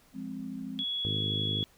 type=chord; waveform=sine; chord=F minor; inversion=none; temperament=equal; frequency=174.61 / 207.7 / 261.6 Hz; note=F3 / Ab3 / C4; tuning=0 / 0 / 0 cents; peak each=-43 / -40 / -38 dBFS; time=0.13-0.85 s; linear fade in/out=50 ms
type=tone; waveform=sine; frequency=3364 Hz; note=G#7; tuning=22 cents sharp; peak=-30 dBFS; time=0.79-1.64 s; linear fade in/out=0 ms
type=harmonic tone; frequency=51.91 Hz; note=G#1; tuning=in tune; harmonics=2 / 3 / 4 / 5 / 6 / 7 / 8 / 9; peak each=-34 / -38 / -40 / -42 / -44 / -45 / -46 / -47 dBFS; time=1.05-1.63 s; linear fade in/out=0 ms
effects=pink hiss -62 dBFS RMS until 1.77 s